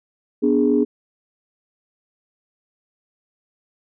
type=chord; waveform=sine; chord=G# diminished; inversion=first; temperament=equal; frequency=246.9 / 293.7 / 415.3 Hz; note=B3 / D4 / G#4; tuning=0 / 0 / 0 cents; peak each=-18 dBFS; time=0.42-0.85 s; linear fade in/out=20 ms; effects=tanh soft clip ceiling -5 dBFS